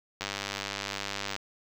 click train, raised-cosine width 0.2 ms, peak -15 dBFS, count 116, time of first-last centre 0.21-1.363 s, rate 99.7 Hz, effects 7-bit

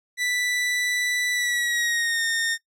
sawtooth tone with pitch glide, 1975.5 to 1832.6 Hz, B6 to A#6, 0 to -30 cents, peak -19 dBFS, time 0.17-2.58 s, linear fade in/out 50 ms, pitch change -130 cents, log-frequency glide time 1.32-2.23 s, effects noise-tail reverb RT60 0.1 s tail -18 dB re dry + low-pass 11000 Hz 12 dB/octave

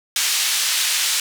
pink band-pass noise, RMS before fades -20 dBFS, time 0.16-1.2 s, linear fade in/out 2 ms, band 2800 to 10000 Hz, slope 12 dB/octave, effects none

